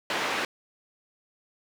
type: band-pass noise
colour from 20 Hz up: white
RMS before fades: -29 dBFS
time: 0.1-0.45 s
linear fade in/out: 2 ms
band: 240 to 2400 Hz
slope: 12 dB/octave
effects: none